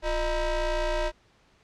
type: ring-modulated tone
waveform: 35% pulse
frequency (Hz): 321.5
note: E4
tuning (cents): -43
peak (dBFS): -20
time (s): 0.02-1.12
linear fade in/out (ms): 50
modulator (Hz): 292
effects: pink hiss -62 dBFS RMS until 1.63 s + low-pass 5000 Hz 12 dB/octave